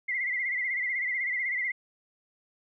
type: tone with vibrato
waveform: sine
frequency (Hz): 2050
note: C7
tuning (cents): -36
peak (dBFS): -27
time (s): 0.08-1.72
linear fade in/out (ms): 10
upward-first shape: sine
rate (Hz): 16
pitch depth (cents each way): 85
effects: none